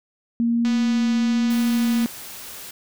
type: tone with vibrato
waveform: sine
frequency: 233.1 Hz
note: A#3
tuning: in tune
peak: -17 dBFS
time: 0.4-2.06 s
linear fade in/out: 0 ms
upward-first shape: triangle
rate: 1 Hz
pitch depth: 12 cents each way
type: click train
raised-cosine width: 0.2 ms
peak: -17 dBFS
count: 346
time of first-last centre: 0.65-2.047 s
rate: 247 Hz
type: noise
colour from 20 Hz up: white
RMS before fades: -37 dBFS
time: 1.5-2.71 s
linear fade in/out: 5 ms
effects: none